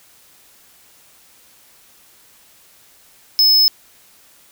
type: tone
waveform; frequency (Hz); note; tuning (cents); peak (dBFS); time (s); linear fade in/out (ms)
square; 5200; E8; -24; -10; 3.39-3.68; 0
effects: white hiss -50 dBFS RMS until 4.51 s